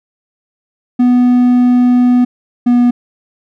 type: tone pair in turn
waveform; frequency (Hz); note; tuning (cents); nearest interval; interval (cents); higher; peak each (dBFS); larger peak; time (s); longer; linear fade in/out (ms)
triangle; 246.9 / 243.1; B3 / B3; 0 / -27; unison; 27; first; -4; neither; 0.99-2.25 / 2.66-2.91; first; 10
effects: none